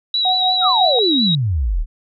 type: tone with vibrato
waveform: sine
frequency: 3878 Hz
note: B7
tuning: 32 cents flat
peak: -15 dBFS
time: 0.14-1.35 s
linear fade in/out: 2 ms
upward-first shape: sine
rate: 5.7 Hz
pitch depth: 32 cents each way
type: tone with tremolo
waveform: sine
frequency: 740 Hz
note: F#5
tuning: in tune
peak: -15 dBFS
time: 0.25-0.99 s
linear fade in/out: 2 ms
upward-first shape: sine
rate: 5.5 Hz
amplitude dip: 65%
type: exponential sweep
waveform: sine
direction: down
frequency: 1449 to 32.4 Hz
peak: -15 dBFS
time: 0.61-1.86 s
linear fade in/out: 50 ms
effects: none